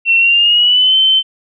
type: tone with pitch glide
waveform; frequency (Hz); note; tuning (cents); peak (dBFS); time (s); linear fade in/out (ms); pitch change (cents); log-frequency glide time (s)
sine; 2713 to 3081; E7 to G7; +49 to -31; -7; 0.05-1.23; 50; +220; 0.18-0.96
effects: none